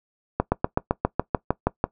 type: slowing click train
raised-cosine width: 1 ms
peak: -5 dBFS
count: 11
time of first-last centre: 0.4-1.841 s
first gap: 120 ms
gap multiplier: 1.04
effects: noise-tail reverb RT60 0.1 s tail -20 dB re dry